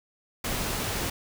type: noise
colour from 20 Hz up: pink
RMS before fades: -30 dBFS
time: 0.44-1.1 s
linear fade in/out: 5 ms
effects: none